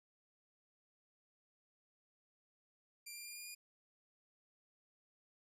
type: tone with pitch steps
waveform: 10% pulse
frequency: 2376 / 2390 / 2404 / 2418 / 2432 Hz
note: D7 / D7 / D7 / D7 / D#7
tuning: +20 / +30 / +40 / +50 / -40 cents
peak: -39 dBFS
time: 3.06-3.55 s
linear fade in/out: 10 ms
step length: 98 ms
effects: resampled to 32000 Hz